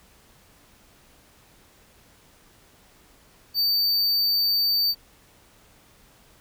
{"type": "tone", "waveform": "square", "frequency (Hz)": 4598, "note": "D8", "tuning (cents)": -37, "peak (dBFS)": -20, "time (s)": [3.54, 4.95], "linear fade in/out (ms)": 50, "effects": ["pink hiss -56 dBFS RMS until 6.4 s"]}